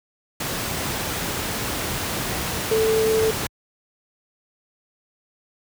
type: tone in noise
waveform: sine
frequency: 441 Hz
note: A4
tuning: 4 cents sharp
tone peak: -17 dBFS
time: 2.71-3.31 s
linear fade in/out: 5 ms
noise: pink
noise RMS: -26 dBFS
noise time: 0.4-3.47 s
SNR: +6 dB
effects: high-pass 60 Hz 12 dB/octave